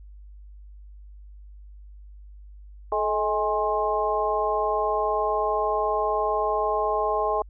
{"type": "tone cluster", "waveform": "sine", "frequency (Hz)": [431.3, 634, 825, 1061], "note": ["A4", "D#5", "G#5", "C6"], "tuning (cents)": [-35, 32, -12, 24], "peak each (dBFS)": -27, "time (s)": [2.92, 7.42], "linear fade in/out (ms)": 2, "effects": ["added 50 Hz sine -42 dBFS peak until 7.49 s"]}